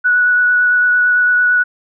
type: tone with vibrato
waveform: sine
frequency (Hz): 1472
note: F#6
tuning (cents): -9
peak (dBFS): -9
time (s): 0.04-1.64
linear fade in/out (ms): 20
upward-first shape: triangle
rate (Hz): 8.9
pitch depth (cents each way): 12
effects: none